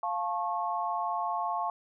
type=chord; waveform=sine; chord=F augmented; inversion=none; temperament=just; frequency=698.5 / 873.1 / 1091.3 Hz; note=F5 / A5 / C#6; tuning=0 / -14 / -27 cents; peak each=-33 dBFS; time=0.03-1.7 s; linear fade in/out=2 ms; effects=none

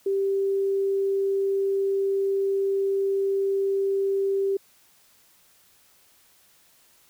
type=tone; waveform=sine; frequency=392 Hz; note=G4; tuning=in tune; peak=-21 dBFS; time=0.06-4.57 s; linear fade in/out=5 ms; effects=white hiss -59 dBFS RMS until 7.09 s

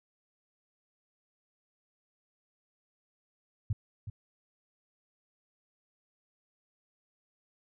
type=tone with echo; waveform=sine; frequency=104.8 Hz; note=G#2; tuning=16 cents sharp; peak=-26 dBFS; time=3.7-3.73 s; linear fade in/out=5 ms; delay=370 ms; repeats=1; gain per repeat=-10 dB; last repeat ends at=4.1 s; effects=none

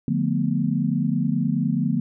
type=chord; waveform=sine; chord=B half-diminished seventh; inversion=first; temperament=just; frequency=148.16 / 177.8 / 222.2 / 246.9 Hz; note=D3 / F3 / A3 / B3; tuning=+16 / +31 / +17 / 0 cents; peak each=-25 dBFS; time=0.08-2 s; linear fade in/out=2 ms; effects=none

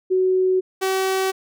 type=tone pair in turn; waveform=sine / sawtooth; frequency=372.7 / 381 Hz; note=F#4 / G4; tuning=+13 / -49 cents; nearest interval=unison; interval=38 cents; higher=second; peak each=-15 / -15 dBFS; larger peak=neither; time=0.1-0.61 / 0.81-1.32 s; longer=neither; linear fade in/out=20 ms; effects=none

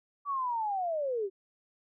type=linear sweep; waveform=sine; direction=down; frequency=1156 to 370 Hz; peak=-29 dBFS; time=0.25-1.3 s; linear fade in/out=50 ms; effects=none

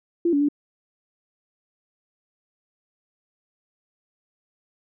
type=tone with pitch steps; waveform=sine; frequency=341.6 / 285.6 / 290.4 Hz; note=F4 / D4 / D4; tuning=-38 / -48 / -19 cents; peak=-17 dBFS; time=0.25-0.487 s; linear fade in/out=5 ms; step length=79 ms; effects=none

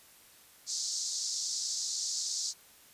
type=band-pass noise; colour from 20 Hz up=white; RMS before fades=-35 dBFS; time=0.66-2.54 s; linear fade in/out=50 ms; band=4300 to 7300 Hz; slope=48 dB/octave; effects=white hiss -58 dBFS RMS until 2.93 s + resampled to 32000 Hz

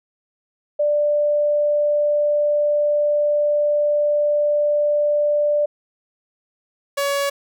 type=tone pair in turn; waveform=sine / sawtooth; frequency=590 / 562.8 Hz; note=D5 / C#5; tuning=+8 / +26 cents; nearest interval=minor second; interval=82 cents; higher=first; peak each=-15 dBFS; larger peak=neither; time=0.79-5.66 / 6.97-7.3 s; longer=first; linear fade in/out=10 ms; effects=none

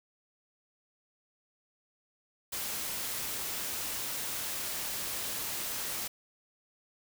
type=noise; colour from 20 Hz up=white; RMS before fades=-36 dBFS; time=2.52-6.08 s; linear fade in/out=10 ms; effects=none

